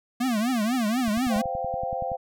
square tone with vibrato, 233.1 Hz, A#3, in tune, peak -23 dBFS, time 0.2-1.42 s, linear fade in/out 10 ms, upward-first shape triangle, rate 4.1 Hz, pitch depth 240 cents each way
click train, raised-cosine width 5 ms, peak -25 dBFS, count 12, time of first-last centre 1.08-2.118 s, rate 10.6 Hz
sine chord, C suspended fourth, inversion none, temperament equal, 523.3 / 698.5 / 784 Hz, C5 / F5 / G5, 0 / 0 / 0 cents, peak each -31 dBFS, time 1.29-2.17 s, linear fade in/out 20 ms
effects none

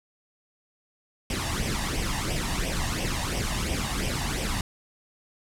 pink noise with flanger, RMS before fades -28 dBFS, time 1.3-4.61 s, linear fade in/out 2 ms, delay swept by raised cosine 0.35 to 1.1 ms, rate 2.9 Hz, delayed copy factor +0.65, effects low-pass 10000 Hz 12 dB/octave

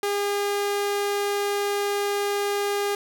sawtooth tone, 405.8 Hz, G#4, 40 cents flat, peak -19 dBFS, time 0.03-2.95 s, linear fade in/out 2 ms, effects none

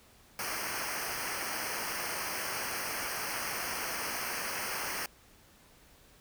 pink noise with comb filter, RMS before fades -36 dBFS, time 0.39-5.06 s, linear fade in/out 2 ms, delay 0.27 ms, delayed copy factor -0.95, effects pink hiss -60 dBFS RMS until 6.2 s

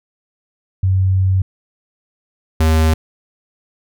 sine / square tone pair in turn, 94.5 / 79.46 Hz, F#2 / D#2, +37 / +37 cents, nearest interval minor third, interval 300 cents, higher first, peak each -11 dBFS, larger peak neither, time 0.83-1.42 / 2.6-2.94 s, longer first, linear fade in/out 5 ms, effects none

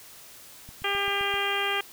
click train, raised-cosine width 5 ms, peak -33 dBFS, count 6, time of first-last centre 0.69-1.34 s, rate 7.69 Hz
harmonic tone, 400 Hz, G4, 35 cents sharp, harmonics 1 / 2 / 3 / 4 / 5 / 6 / 7 / 8, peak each -33 / -33 / -33 / -33 / -33 / -33 / -33 / -33 dBFS, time 0.84-1.81 s, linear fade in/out 5 ms
effects white hiss -48 dBFS RMS until 1.92 s

